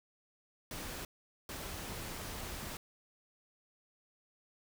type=noise bursts at uneven times; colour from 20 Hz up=pink; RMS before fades=-43 dBFS; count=2; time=0.71-1.05 / 1.49-2.77 s; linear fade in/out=2 ms; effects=none